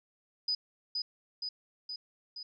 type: tone with echo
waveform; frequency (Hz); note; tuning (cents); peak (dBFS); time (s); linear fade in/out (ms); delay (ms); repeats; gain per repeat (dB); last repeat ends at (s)
sine; 4978; D#8; 0; -28; 0.48-0.55; 5; 470; 4; -3; 2.43
effects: none